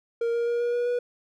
triangle tone with pitch steps, 466.2 / 470.3 / 474.3 / 478.5 / 482.6 / 486.8 Hz, A#4 / A#4 / A#4 / A#4 / B4 / B4, 0 / +15 / +30 / +45 / -40 / -25 cents, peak -21 dBFS, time 0.21-0.99 s, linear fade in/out 5 ms, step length 130 ms, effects none

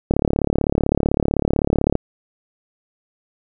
click train, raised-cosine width 2 ms, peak -3 dBFS, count 67, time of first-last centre 0.11-1.954 s, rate 35.8 Hz, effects none

